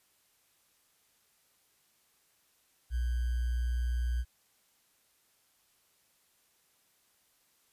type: tone with sample-and-hold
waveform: sine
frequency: 60.4 Hz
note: B1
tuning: 38 cents flat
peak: -28 dBFS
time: 2.9-4.25 s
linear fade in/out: 50 ms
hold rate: 1575 Hz
effects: white hiss -70 dBFS RMS until 7.72 s + resampled to 32000 Hz